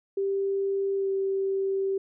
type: tone with pitch glide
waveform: sine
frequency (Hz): 392.8 to 388.3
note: G4 to G4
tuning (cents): +4 to -16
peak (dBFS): -24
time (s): 0.17-1.98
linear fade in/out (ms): 5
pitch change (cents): -20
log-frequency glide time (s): 0.96-1.09
effects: none